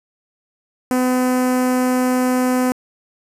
sawtooth tone with notch filter, 253 Hz, B3, 42 cents sharp, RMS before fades -17 dBFS, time 0.91-2.72 s, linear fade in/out 0 ms, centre 3600 Hz, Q 0.66, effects resampled to 32000 Hz + 7-bit

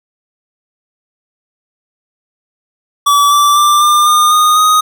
square tone with pitch steps, 1149 / 1165 / 1181.3 / 1197.8 / 1214.5 / 1231.5 / 1248.7 Hz, D6 / D6 / D6 / D6 / D#6 / D#6 / D#6, -38 / -14 / +10 / +34 / -42 / -18 / +6 cents, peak -7 dBFS, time 3.06-4.81 s, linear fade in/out 10 ms, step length 250 ms, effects none

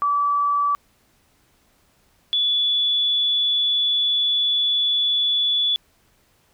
sine tone pair in turn, 1153 / 3437 Hz, D6 / A7, -32 / -41 cents, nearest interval octave + perfect fifth, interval 1891 cents, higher second, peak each -17 dBFS, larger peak neither, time 0.02-0.75 / 2.33-5.76 s, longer second, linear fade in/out 0 ms, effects pink hiss -61 dBFS RMS until 6.53 s

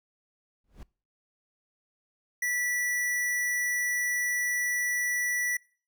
brown noise with exponential growth, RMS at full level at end -39 dBFS, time 0.64-0.83 s, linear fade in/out 2 ms, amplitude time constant 40 ms
square tone, 1958 Hz, B6, 15 cents flat, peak -27 dBFS, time 2.42-5.57 s, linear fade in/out 5 ms
effects noise-tail reverb RT60 0.4 s tail -23 dB re dry

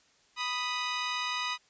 15% pulse tone pair together, 987.8 / 1244.6 Hz, B5 / D#6, 0 / 0 cents, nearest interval major third, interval 400 cents, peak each -27 dBFS, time 0.36-1.58 s, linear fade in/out 50 ms, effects white hiss -65 dBFS RMS until 1.69 s + resampled to 16000 Hz

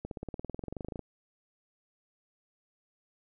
accelerating click train, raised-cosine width 2 ms, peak -24 dBFS, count 21, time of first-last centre 0.05-0.993 s, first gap 62 ms, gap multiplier 0.97, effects none

